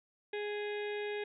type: harmonic tone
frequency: 415.3 Hz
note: G#4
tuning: in tune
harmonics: 1 / 2 / 4 / 5 / 6 / 7 / 8 / 9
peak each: -36 / -47 / -46 / -48 / -48 / -58 / -53 / -54 dBFS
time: 0.33-1.24 s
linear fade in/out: 5 ms
effects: none